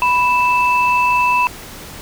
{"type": "tone pair together", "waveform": "sine", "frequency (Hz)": [987.8, 2637], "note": ["B5", "E7"], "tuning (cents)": [0, 0], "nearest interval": "octave + perfect fourth", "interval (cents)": 1700, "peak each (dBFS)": [-12, -16], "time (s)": [0.02, 1.47], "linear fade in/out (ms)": 0, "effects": ["tanh soft clip ceiling -5 dBFS", "pink hiss -34 dBFS RMS until 2.01 s"]}